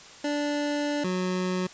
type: tone pair in turn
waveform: 25% pulse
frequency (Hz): 292.2 / 183.44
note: D4 / F#3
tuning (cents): -9 / -15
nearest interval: minor sixth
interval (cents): 806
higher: first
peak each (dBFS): -22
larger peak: neither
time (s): 0.24-1.04 / 1.04-1.67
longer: first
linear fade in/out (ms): 5
effects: white hiss -47 dBFS RMS until 1.73 s + resampled to 16000 Hz